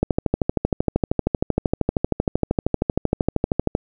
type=click train; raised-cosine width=2 ms; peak=-4 dBFS; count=49; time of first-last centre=0.03-3.751 s; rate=12.9 Hz; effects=none